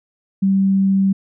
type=tone; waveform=sine; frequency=193.9 Hz; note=G3; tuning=19 cents flat; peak=-12 dBFS; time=0.42-1.13 s; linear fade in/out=10 ms; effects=none